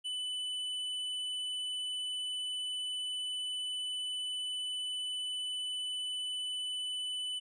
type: tone with hard clipping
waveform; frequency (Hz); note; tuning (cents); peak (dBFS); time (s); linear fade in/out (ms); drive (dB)
sine; 2995; F#7; +20; -36; 0.04-7.4; 20; 7
effects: resampled to 22050 Hz